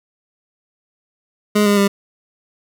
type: tone with pitch steps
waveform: 25% pulse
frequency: 208.6 / 204.1 / 199.64 Hz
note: G#3 / G#3 / G3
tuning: +8 / -30 / +32 cents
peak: -8 dBFS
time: 1.55-1.88 s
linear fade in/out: 10 ms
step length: 110 ms
effects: none